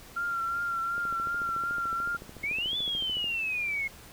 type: tone with vibrato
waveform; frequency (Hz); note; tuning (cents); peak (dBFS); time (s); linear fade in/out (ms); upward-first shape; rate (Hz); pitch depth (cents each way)
sine; 1378; F6; -24; -28; 0.16-2.17; 10; triangle; 2.7; 37
type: click train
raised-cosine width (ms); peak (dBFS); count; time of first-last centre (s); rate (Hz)
2; -30; 32; 0.98-3.243; 13.7
type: exponential two-way sweep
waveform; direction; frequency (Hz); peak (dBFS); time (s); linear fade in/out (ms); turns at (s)
sine; up then down; 2148 to 3514 to 2148; -28; 2.43-3.88; 10; 2.77
effects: pink hiss -50 dBFS RMS until 4.12 s